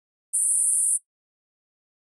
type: band-pass noise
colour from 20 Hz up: pink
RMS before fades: -22 dBFS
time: 0.33-0.98 s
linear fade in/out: 20 ms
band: 8800 to 10000 Hz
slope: 96 dB/octave
effects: noise-tail reverb RT60 0.1 s tail -17 dB re dry